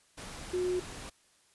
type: tone in noise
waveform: sine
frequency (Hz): 362.6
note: F#4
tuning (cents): -35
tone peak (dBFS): -28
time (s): 0.53-0.8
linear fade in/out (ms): 10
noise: pink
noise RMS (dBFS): -44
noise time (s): 0.17-1.1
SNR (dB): +13
effects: white hiss -66 dBFS RMS until 1.54 s + resampled to 24000 Hz